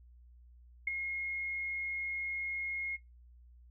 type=tone with ADSR envelope; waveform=sine; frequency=2153 Hz; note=C7; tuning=49 cents sharp; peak=-27 dBFS; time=0.87-2.97 s; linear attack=6 ms; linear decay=13 ms; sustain=-8 dB; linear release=21 ms; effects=noise-tail reverb RT60 0.2 s tail -19 dB re dry + added 60 Hz sine -55 dBFS peak until 3.7 s